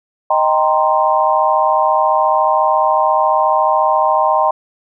sine chord, C minor seventh, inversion first, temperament equal, 622.3 / 784 / 932.3 / 1046.5 Hz, Eb5 / G5 / Bb5 / C6, 0 / 0 / 0 / 0 cents, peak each -16 dBFS, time 0.3-4.51 s, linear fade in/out 5 ms, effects none

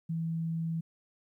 sine tone, 164 Hz, E3, 9 cents flat, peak -30 dBFS, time 0.09-0.81 s, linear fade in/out 10 ms, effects 12-bit

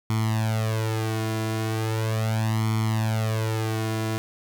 sawtooth tone with flanger, 110.5 Hz, A2, 8 cents sharp, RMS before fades -25 dBFS, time 0.1-4.18 s, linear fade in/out 0 ms, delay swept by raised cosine 0.91 to 2.91 ms, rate 0.38 Hz, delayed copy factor +0.95, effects none

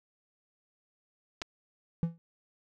clicks, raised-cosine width 0.2 ms, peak -20 dBFS, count 2, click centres 1.417 / 1.42 s
triangle tone with exponential decay, 167.1 Hz, E3, 24 cents sharp, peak -20 dBFS, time 2.03-2.18 s, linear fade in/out 0 ms, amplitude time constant 32 ms
effects none

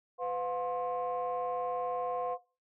sine tone cluster, 503 / 715 / 1059 Hz, B4 / F5 / C6, +32 / +41 / +21 cents, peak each -34 / -35 / -37 dBFS, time 0.18-2.38 s, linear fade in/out 50 ms, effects noise-tail reverb RT60 0.3 s tail -18 dB re dry + tanh soft clip ceiling -25 dBFS

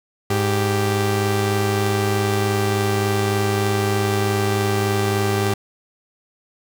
sawtooth tone pair together, 103.83 / 392 Hz, G#2 / G4, 0 / 0 cents, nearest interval octave + major seventh, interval 2300 cents, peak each -16 / -17 dBFS, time 0.3-5.54 s, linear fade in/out 5 ms, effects none

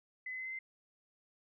sine tone with pitch steps, 2019 / 2033 / 2047 / 2061 / 2076 Hz, B6 / B6 / C7 / C7 / C7, +38 / +50 / -38 / -27 / -14 cents, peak -39 dBFS, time 0.26-0.59 s, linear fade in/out 5 ms, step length 66 ms, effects none

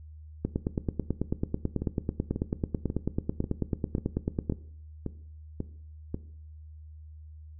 two click trains, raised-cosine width 3 ms, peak -18 / -14 dBFS, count 9 / 38, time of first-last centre 1.82-6.144 / 0.45-4.498 s, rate 1.85 / 9.14 Hz, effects noise-tail reverb RT60 0.6 s tail -17 dB re dry + added 77 Hz sine -44 dBFS peak until 7.59 s

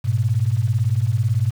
sine beating tone pair, 103.3 / 121.3 Hz, G#2 / B2, -9 / -31 cents, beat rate 18 Hz, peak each -19 dBFS, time 0.04-1.51 s, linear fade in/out 20 ms, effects 7-bit

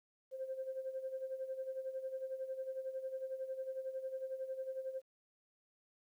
sine tone with tremolo, 526 Hz, C5, 9 cents sharp, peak -36 dBFS, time 0.31-5.02 s, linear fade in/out 50 ms, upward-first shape sine, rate 11 Hz, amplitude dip 70%, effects tanh soft clip ceiling -32 dBFS + 12-bit

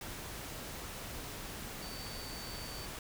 sine tone in noise, 4562 Hz, C#8, 49 cents sharp, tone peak -48 dBFS, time 1.82-2.86 s, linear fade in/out 2 ms, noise pink, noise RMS -44 dBFS, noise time 0.01-2.99 s, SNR -7 dB, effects none

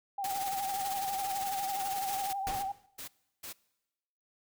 sine tone with vibrato, 784 Hz, G5, in tune, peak -32 dBFS, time 0.18-2.72 s, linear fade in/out 5 ms, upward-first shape sine, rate 12 Hz, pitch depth 52 cents each way
white noise with tremolo, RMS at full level -38 dBFS, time 0.24-2.33 s, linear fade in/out 2 ms, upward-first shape sine, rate 18 Hz, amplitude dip 50%
white noise bursts, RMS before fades -43 dBFS, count 4, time 2.08-3.53 s, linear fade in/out 10 ms, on 100 ms, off 350 ms
pink noise with exponential decay, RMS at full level -35 dBFS, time 2.47-2.86 s, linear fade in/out 0 ms, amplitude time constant 84 ms
effects noise-tail reverb RT60 1.0 s tail -23 dB re dry

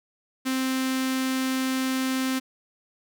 sawtooth tone with notch filter, 261.6 Hz, C4, in tune, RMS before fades -26 dBFS, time 0.45-2.4 s, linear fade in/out 20 ms, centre 640 Hz, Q 0.74, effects none

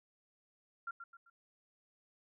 sine tone with echo, 1382 Hz, F6, 19 cents flat, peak -38 dBFS, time 0.87-0.91 s, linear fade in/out 5 ms, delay 130 ms, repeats 3, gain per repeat -8 dB, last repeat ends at 1.3 s, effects none

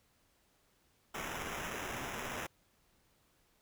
white noise with sample-and-hold, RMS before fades -41 dBFS, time 1.14-2.47 s, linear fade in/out 10 ms, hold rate 4410 Hz, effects pink hiss -72 dBFS RMS until 3.61 s

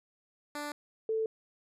10% pulse / sine tone pair in turn, 293.7 / 442.3 Hz, D4 / A4, 0 / +9 cents, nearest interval perfect fifth, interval 709 cents, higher second, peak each -28 dBFS, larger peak neither, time 0.55-0.72 / 1.09-1.26 s, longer neither, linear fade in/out 2 ms, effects resampled to 32000 Hz

